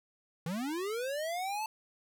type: linear sweep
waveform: square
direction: up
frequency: 153.9 to 889 Hz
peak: -34 dBFS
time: 0.46-1.66 s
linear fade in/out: 2 ms
effects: none